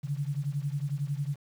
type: beating tone pair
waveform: sine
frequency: 138.59 / 149.59 Hz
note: C#3 / D3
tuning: 0 / +32 cents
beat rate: 11 Hz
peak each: -31 / -33 dBFS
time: 0.03-1.36 s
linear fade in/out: 20 ms
effects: 9-bit